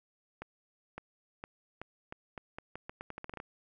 accelerating click train, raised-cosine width 0.5 ms, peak -26 dBFS, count 17, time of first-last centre 0.42-3.401 s, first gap 560 ms, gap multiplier 0.82, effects none

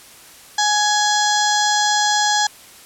harmonic tone, 836 Hz, G#5, 11 cents sharp, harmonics 1 / 2 / 4 / 5 / 6 / 7 / 8 / 9, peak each -18 / -21 / -24 / -25 / -26 / -26 / -27 / -28 dBFS, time 0.58-2.47 s, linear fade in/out 5 ms, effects white hiss -43 dBFS RMS until 2.85 s + low-pass 12000 Hz 12 dB/octave

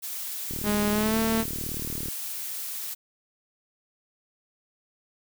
blue noise, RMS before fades -34 dBFS, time 0.02-2.95 s, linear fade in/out 20 ms
click train, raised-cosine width 3 ms, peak -23 dBFS, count 61, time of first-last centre 0.51-2.085 s, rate 38.1 Hz
sawtooth tone with pitch glide, 207.7 to 223.9 Hz, G#3 to A3, 0 to +30 cents, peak -19 dBFS, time 0.63-1.45 s, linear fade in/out 50 ms, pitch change +130 cents, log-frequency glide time 0.91-1.19 s
effects none

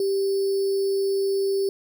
sine tone with sample-and-hold, 392 Hz, G4, in tune, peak -20 dBFS, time 0-1.69 s, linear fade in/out 2 ms, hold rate 4900 Hz, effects none

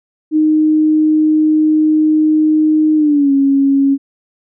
sine tone with pitch glide, 309.3 to 275.6 Hz, D#4 to C#4, -10 to -10 cents, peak -8 dBFS, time 0.31-3.98 s, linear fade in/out 50 ms, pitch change -200 cents, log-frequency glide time 2.96-3.32 s, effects none

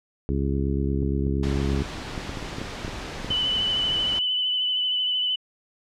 harmonic tone, 68.6 Hz, C#2, 17 cents flat, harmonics 1 / 2 / 3 / 4 / 5 / 6, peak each -25 / -28 / -30 / -31 / -32 / -33 dBFS, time 0.29-1.83 s, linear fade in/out 0 ms
clicks, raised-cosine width 3 ms, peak -19 dBFS, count 12, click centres 1.027 / 1.269 / 2.178 / 2.294 / 2.372 / 2.427 / 2.584 / 2.616 / 2.848 / 2.88 / 3.246 / 3.305 s
pink noise, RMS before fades -34 dBFS, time 1.43-4.19 s, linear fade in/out 2 ms
sine tone with vibrato, 3000 Hz, F#7, 23 cents sharp, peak -21 dBFS, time 3.3-5.36 s, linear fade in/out 10 ms, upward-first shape sine, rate 13 Hz, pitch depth 25 cents each way
effects low-pass 5000 Hz 12 dB/octave

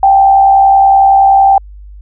sine tone with frequency modulation, 784 Hz, G5, in tune, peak -3 dBFS, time 0.03-1.58 s, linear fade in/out 2 ms, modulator 70.7 Hz, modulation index 0.4, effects added 50 Hz sine -29 dBFS peak until 2.01 s

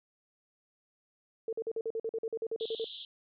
sine tone bursts, 449.9 Hz, A4, 39 cents sharp, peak -31 dBFS, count 15, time 1.48-2.844 s, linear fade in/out 2 ms, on 48 ms, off 46 ms
white band-pass noise, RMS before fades -45 dBFS, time 2.6-3.05 s, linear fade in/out 2 ms, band 3100 to 3800 Hz, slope 96 dB/octave
effects none

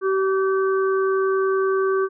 harmonic tone, 384.2 Hz, G4, 35 cents flat, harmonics 1 / 3 / 4, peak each -18 / -26 / -30 dBFS, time 0.01-2.09 s, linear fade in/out 50 ms, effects none

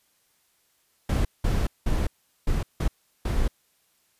brown noise bursts at uneven times, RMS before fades -23 dBFS, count 6, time 1.09-1.25 / 1.44-1.67 / 1.86-2.07 / 2.47-2.63 / 2.8-2.88 / 3.25-3.48 s, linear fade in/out 5 ms, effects white hiss -67 dBFS RMS until 4.19 s + resampled to 32000 Hz

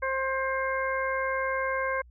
harmonic tone, 530 Hz, C5, 22 cents sharp, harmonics 1 / 2 / 3 / 4, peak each -30 / -31 / -32 / -35 dBFS, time 0.02-2.02 s, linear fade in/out 10 ms, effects added 60 Hz sine -50 dBFS peak until 2.1 s

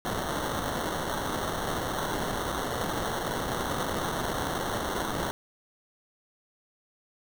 blue noise with sample-and-hold, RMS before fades -31 dBFS, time 0.05-5.31 s, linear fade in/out 0 ms, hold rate 2450 Hz, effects none

